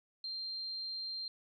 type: tone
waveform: sine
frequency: 4172 Hz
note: C8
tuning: 6 cents flat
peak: -38 dBFS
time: 0.24-1.28 s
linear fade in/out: 2 ms
effects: none